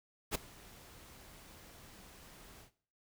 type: noise with ADSR envelope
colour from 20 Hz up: pink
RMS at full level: -32 dBFS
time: 0.31-2.71 s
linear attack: 41 ms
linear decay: 8 ms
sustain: -24 dB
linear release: 100 ms
effects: noise-tail reverb RT60 0.5 s tail -17 dB re dry